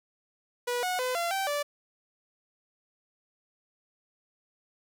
sawtooth tone with pitch steps, 487.4 / 731 / 506 / 685 / 776 / 582 Hz, B4 / F#5 / B4 / F5 / G5 / D5, -23 / -21 / +42 / -34 / -18 / -16 cents, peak -24 dBFS, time 0.67-1.63 s, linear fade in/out 10 ms, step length 160 ms, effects 11-bit

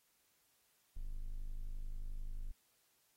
triangle tone, 25.7 Hz, G#0, 17 cents flat, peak -37 dBFS, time 0.96-2.52 s, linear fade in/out 10 ms, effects white hiss -75 dBFS RMS until 3.16 s + AAC 48 kbps

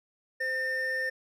triangle tone pair together, 517 / 1808.6 Hz, C5 / A6, -21 / +47 cents, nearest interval octave + minor seventh, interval 2168 cents, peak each -34 / -27 dBFS, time 0.4-1.1 s, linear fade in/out 10 ms, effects none

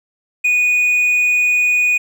triangle tone, 2470 Hz, D#7, 13 cents flat, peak -10 dBFS, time 0.44-1.98 s, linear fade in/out 10 ms, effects none

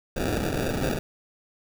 white noise with sample-and-hold, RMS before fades -27 dBFS, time 0.16-0.99 s, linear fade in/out 5 ms, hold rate 1050 Hz, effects none

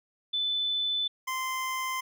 sine / 25% pulse tone pair in turn, 3507 / 1039.3 Hz, A7 / C6, -6 / -12 cents, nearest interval octave + major sixth, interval 2106 cents, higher first, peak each -26 dBFS, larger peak neither, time 0.33-1.08 / 1.27-2.01 s, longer first, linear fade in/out 10 ms, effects none

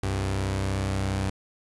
sawtooth tone pair together, 64.7 / 96.94 Hz, C2 / G2, -19 / -19 cents, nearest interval perfect fifth, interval 700 cents, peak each -27 / -22 dBFS, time 0.03-1.3 s, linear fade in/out 5 ms, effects resampled to 24000 Hz + 8-bit

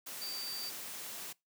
sine tone in noise, 4642 Hz, D8, 21 cents flat, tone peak -39 dBFS, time 0.21-0.7 s, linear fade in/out 10 ms, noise white, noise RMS -44 dBFS, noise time 0.06-1.33 s, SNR +2 dB, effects noise-tail reverb RT60 0.2 s tail -23 dB re dry + high-pass 150 Hz 12 dB/octave

